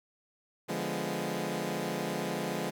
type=chord; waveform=15% pulse; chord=D diminished seventh; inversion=none; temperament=equal; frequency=146.83 / 174.61 / 207.7 / 246.9 Hz; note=D3 / F3 / Ab3 / Cb4; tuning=0 / 0 / 0 / 0 cents; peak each=-33 / -30 / -30 / -33 dBFS; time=0.68-2.71 s; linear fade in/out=20 ms; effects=none

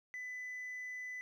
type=tone; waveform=sine; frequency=2000 Hz; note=B6; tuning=21 cents sharp; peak=-39 dBFS; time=0.14-1.21 s; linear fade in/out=0 ms; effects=tanh soft clip ceiling -40 dBFS + 12-bit

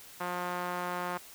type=tone with band-pass filter; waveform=sawtooth; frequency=178.1 Hz; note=F3; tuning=34 cents sharp; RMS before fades=-35 dBFS; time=0.2-1.18 s; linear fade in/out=10 ms; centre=1100 Hz; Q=1.4; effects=white hiss -51 dBFS RMS until 1.34 s

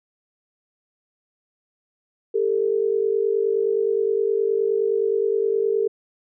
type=tone pair together; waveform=sine; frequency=400.9 / 450.5 Hz; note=G4 / A4; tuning=+39 / +41 cents; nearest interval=major second; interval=202 cents; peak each=-21 / -21 dBFS; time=2.34-5.88 s; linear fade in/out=10 ms; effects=none

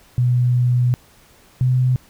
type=tone pair in turn; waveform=sine; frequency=123.47 / 127.23 Hz; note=B2 / C3; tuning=0 / -48 cents; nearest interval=minor second; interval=52 cents; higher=second; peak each=-13 dBFS; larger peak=neither; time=0.18-0.94 / 1.61-1.96 s; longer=first; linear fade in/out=0 ms; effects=pink hiss -51 dBFS RMS until 2.09 s

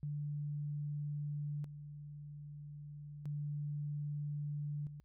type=tone with tremolo; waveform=sine; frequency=146.83 Hz; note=D3; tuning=in tune; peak=-37 dBFS; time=0.03-5 s; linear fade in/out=0 ms; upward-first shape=square; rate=0.31 Hz; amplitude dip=65%; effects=added 60 Hz sine -68 dBFS peak until 5.04 s

